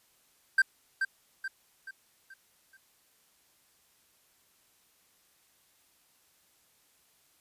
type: tone with echo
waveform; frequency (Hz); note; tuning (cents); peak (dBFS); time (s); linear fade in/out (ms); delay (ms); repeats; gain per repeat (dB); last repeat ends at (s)
triangle; 1568; G6; 0; -17; 0.58-0.62; 5; 430; 5; -7; 2.77
effects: white hiss -67 dBFS RMS until 7.4 s + resampled to 32000 Hz